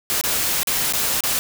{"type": "noise with dropouts", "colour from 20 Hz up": "white", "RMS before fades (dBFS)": -21, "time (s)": [0.1, 1.39], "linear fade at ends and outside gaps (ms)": 0, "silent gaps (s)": [[0.212, 0.238], [0.632, 0.672], [0.925, 0.935], [1.206, 1.237]], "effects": []}